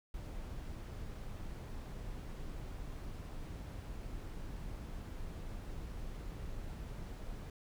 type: noise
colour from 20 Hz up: brown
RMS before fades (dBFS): -44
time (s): 0.14-7.5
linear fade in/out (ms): 2
effects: none